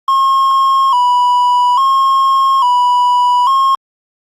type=tone with vibrato; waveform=triangle; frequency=1029 Hz; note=C6; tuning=29 cents flat; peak=-6 dBFS; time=0.08-3.75 s; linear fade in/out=2 ms; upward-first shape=square; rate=0.59 Hz; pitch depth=80 cents each way; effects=Opus 24 kbps